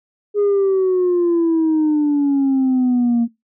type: exponential sweep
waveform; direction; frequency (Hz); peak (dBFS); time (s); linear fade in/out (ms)
sine; down; 415.3 to 231.1; -11; 0.34-3.28; 50
effects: noise-tail reverb RT60 0.2 s tail -22 dB re dry + tanh soft clip ceiling -11 dBFS